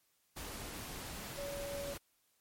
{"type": "tone in noise", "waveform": "sine", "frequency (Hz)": 565, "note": "C#5", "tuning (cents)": 33, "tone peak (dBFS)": -40, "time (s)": [1.37, 1.94], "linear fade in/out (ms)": 10, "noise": "pink", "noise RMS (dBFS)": -45, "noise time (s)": [0.36, 1.98], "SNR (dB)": 2, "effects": ["white hiss -75 dBFS RMS until 2.4 s", "MP3 64 kbps"]}